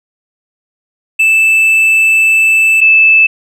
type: tone pair in turn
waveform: triangle / sine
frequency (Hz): 2637 / 2627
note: E7 / E7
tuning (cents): 0 / -7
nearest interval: unison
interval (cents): 7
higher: first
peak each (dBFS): -4 / -3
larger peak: second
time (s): 1.19-2.81 / 2.81-3.27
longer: first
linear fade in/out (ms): 10
effects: none